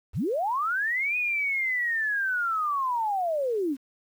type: linear two-way sweep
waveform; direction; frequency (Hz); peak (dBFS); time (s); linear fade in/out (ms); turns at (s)
sine; up then down; 38.89 to 2498 to 249.5; -24; 0.13-3.77; 50; 1.17
effects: 9-bit